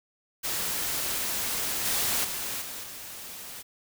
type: noise with level steps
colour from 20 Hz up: white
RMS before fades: -30 / -27 / -33 / -38 / -41 dBFS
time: 0.43-3.63 s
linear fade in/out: 20 ms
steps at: 1.85 / 2.24 / 2.61 / 2.83 s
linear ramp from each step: 10 ms
effects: none